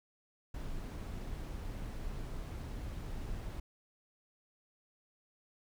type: noise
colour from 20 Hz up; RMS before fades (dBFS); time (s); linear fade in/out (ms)
brown; -41; 0.54-3.6; 5
effects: none